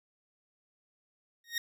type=tone with exponential growth; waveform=20% pulse; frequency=1864.7 Hz; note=A#6; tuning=in tune; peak=-22 dBFS; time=1.44-1.58 s; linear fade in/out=2 ms; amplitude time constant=30 ms; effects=none